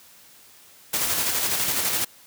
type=noise with tremolo; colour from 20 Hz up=white; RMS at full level=-23 dBFS; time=0.93-2.05 s; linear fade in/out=10 ms; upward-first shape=square; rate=12 Hz; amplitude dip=30%; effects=white hiss -51 dBFS RMS until 2.26 s + high-pass 60 Hz 12 dB/octave